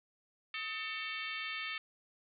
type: harmonic tone with a mistuned harmonic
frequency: 447.7 Hz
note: A4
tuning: 30 cents sharp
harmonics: 3 / 4 / 5 / 6 / 7 / 8 / 9 / 10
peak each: -46 / -45 / -42 / -44 / -47 / -47 / -59 / -53 dBFS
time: 0.54-1.78 s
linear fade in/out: 2 ms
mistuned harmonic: 3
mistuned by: -97 cents
effects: none